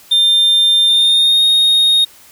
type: tone with pitch glide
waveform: triangle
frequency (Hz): 3600 to 3716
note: A7 to A#7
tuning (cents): +39 to -6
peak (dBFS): -7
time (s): 0.11-2.05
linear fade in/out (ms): 10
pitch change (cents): +55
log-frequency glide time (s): 0.86-1.44
effects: white hiss -43 dBFS RMS until 2.31 s